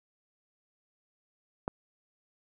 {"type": "click", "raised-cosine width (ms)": 1, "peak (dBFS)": -17, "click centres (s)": 1.679, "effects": []}